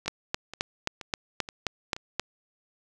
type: two click trains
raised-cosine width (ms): 0.2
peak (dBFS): -9 / -21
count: 9 / 5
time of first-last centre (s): 0.08-2.196 / 0.06-1.965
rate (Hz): 3.78 / 2.1
effects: none